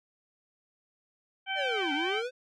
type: harmonic tone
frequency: 772 Hz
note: G5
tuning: 27 cents flat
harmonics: 1 / 2 / 3 / 4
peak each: -35 / -35 / -35 / -35 dBFS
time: 1.46-2.23 s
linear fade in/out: 50 ms
type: linear two-way sweep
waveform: square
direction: down then up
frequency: 619 to 276.2 to 520 Hz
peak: -32 dBFS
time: 1.55-2.31 s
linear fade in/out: 50 ms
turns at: 1.93 s
effects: low-pass 5000 Hz 12 dB/octave